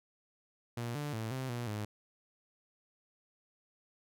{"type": "tone with pitch steps", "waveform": "sawtooth", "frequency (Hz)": [118.6, 146.9, 111.4, 130.8, 120, 105.6], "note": ["A#2", "D3", "A2", "C3", "B2", "G#2"], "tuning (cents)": [30, 1, 22, 0, -49, 29], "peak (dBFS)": -32, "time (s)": [0.77, 1.85], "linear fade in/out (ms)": 5, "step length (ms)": 180, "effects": []}